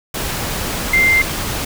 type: tone in noise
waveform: sine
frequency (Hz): 2093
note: C7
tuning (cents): 0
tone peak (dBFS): -10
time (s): 0.93-1.22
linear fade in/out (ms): 5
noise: pink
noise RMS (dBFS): -22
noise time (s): 0.14-1.65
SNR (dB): +9
effects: none